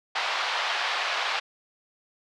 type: band-pass noise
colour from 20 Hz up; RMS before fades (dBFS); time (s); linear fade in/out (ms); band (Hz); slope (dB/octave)
pink; -28; 0.15-1.4; 10; 720 to 4400; 24
effects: none